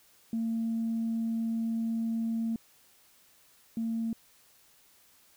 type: tone pair in turn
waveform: sine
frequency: 227 / 227 Hz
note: A#3 / A#3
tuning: -46 / -46 cents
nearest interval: unison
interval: 0 cents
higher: neither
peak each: -27 / -28 dBFS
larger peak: first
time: 0.33-2.56 / 3.77-4.13 s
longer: first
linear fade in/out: 2 ms
effects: tanh soft clip ceiling -24 dBFS + white hiss -62 dBFS RMS until 5.36 s